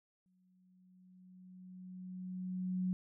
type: tone with exponential growth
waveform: sine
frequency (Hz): 183.9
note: F#3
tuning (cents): -10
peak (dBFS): -31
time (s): 0.26-2.93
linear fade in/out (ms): 0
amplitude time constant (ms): 580
effects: none